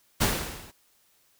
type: noise with level ramp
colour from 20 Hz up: pink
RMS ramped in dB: -21 to -50 dBFS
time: 0.2-0.72 s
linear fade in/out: 20 ms
effects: white hiss -65 dBFS RMS until 1.39 s